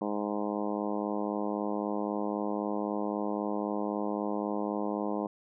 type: harmonic tone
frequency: 103.83 Hz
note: G#2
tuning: in tune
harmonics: 2 / 3 / 4 / 5 / 6 / 7 / 8 / 9 / 10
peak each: -35 / -35 / -38 / -38 / -40 / -41 / -42 / -42 / -44 dBFS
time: 0.01-5.27 s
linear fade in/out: 5 ms
effects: none